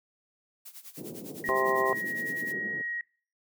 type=noise with tremolo; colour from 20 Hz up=blue; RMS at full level=-44 dBFS; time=0.65-2.53 s; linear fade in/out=10 ms; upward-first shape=sine; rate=9.9 Hz; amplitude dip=85%
type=band-pass noise; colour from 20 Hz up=white; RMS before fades=-42 dBFS; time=0.97-2.82 s; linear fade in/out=10 ms; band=150 to 420 Hz; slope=24 dB/octave
type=tone; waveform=sine; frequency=1893 Hz; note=A#6; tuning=26 cents sharp; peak=-31 dBFS; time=1.44-3.01 s; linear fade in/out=2 ms
type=harmonic tone; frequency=130.81 Hz; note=C3; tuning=in tune; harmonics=3 / 4 / 5 / 6 / 7 / 8; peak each=-29 / -33 / -32 / -35 / -39 / -28 dBFS; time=1.49-1.93 s; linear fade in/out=0 ms
effects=noise-tail reverb RT60 0.4 s tail -22 dB re dry